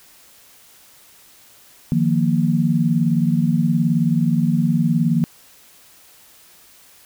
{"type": "chord", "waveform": "sine", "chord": "Eb suspended second", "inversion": "none", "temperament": "equal", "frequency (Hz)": [155.56, 174.61, 233.1], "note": ["Eb3", "F3", "Bb3"], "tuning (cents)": [0, 0, 0], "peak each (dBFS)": -19, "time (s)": [1.92, 5.24], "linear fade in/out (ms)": 0, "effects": ["white hiss -49 dBFS RMS until 7.05 s"]}